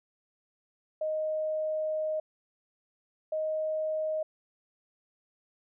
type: tone pair in turn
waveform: sine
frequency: 622.3 / 624.7 Hz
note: D#5 / D#5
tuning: 0 / +7 cents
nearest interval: unison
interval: 7 cents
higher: second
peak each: -28 dBFS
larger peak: neither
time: 1.01-2.2 / 3.32-4.23 s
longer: first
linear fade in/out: 5 ms
effects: none